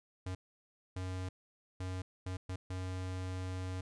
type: tone bursts at uneven times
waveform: square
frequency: 92.5 Hz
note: F#2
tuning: in tune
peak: -38 dBFS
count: 6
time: 0.26-0.35 / 0.96-1.29 / 1.8-2.02 / 2.26-2.37 / 2.49-2.56 / 2.7-3.81 s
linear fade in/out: 5 ms
effects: resampled to 22050 Hz + 13-bit